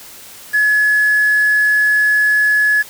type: tone with quantisation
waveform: sine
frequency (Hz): 1700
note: G#6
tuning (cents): +40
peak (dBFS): -10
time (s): 0.53-2.83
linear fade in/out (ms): 20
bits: 5
effects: white hiss -37 dBFS RMS until 2.89 s